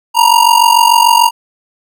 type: ring-modulated tone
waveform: square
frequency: 939 Hz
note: A#5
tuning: 12 cents sharp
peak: -3 dBFS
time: 0.14-1.31 s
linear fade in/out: 50 ms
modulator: 23.4 Hz
effects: none